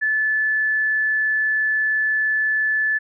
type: tone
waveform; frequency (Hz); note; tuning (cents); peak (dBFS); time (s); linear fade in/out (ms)
sine; 1737; A6; -23; -17; 0.01-2.99; 20
effects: none